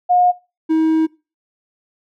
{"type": "tone pair in turn", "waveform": ["sine", "triangle"], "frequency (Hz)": [718, 318.7], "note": ["F5", "D#4"], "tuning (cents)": [48, 42], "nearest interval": "octave + major second", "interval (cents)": 1406, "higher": "first", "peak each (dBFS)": -10, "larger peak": "neither", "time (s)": [[0.09, 0.32], [0.69, 1.07]], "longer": "second", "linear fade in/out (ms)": 20, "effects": ["noise-tail reverb RT60 0.3 s tail -22 dB re dry"]}